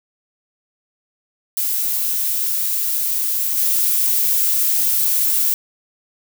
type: noise with level steps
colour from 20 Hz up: violet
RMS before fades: -20 / -17 dBFS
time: 1.57-5.54 s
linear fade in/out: 2 ms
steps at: 3.57 s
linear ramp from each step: 10 ms
effects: none